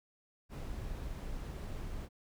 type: noise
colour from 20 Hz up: brown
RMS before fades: -41 dBFS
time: 0.49-2.09 s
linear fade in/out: 50 ms
effects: none